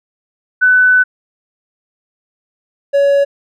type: tone pair in turn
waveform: sine / triangle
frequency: 1500 / 561.9 Hz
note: F#6 / C#5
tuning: +23 / +23 cents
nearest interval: octave + perfect fourth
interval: 1700 cents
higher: first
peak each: -6 dBFS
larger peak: neither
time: 0.61-1.04 / 2.93-3.25 s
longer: first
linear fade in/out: 20 ms
effects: none